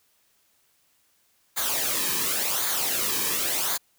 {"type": "noise with flanger", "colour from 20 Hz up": "white", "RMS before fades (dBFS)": -26, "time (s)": [1.56, 3.78], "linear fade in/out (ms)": 20, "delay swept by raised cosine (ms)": [0.36, 1.46], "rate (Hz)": 0.91, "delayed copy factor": -0.65, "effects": ["white hiss -66 dBFS RMS until 3.98 s"]}